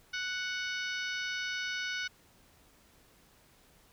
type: harmonic tone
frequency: 740 Hz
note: F#5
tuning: in tune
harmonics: 2 / 3 / 4 / 5 / 6 / 7 / 8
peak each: -36 / -40 / -42 / -44 / -46 / -47 / -48 dBFS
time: 0.13-2.08 s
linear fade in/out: 10 ms
effects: pink hiss -63 dBFS RMS until 3.92 s